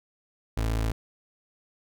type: tone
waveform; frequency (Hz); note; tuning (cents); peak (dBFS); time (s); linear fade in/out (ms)
30% pulse; 55; A1; 0; -22; 0.57-0.92; 5
effects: none